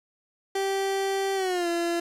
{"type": "tone with pitch glide", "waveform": "30% pulse", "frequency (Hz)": [389.7, 341.2], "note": ["G4", "F4"], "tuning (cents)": [-10, -40], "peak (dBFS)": -22, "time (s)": [0.55, 2], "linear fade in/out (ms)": 5, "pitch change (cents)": -230, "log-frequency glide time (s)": [1.35, 1.68], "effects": ["low-pass 11000 Hz 12 dB/octave", "9-bit"]}